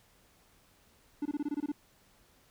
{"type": "tone bursts", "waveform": "triangle", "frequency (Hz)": 292.7, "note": "D4", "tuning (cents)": -6, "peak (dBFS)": -28, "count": 9, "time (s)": [1.22, 1.719], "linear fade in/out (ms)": 5, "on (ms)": 35, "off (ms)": 23, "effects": ["pink hiss -65 dBFS RMS until 2.5 s"]}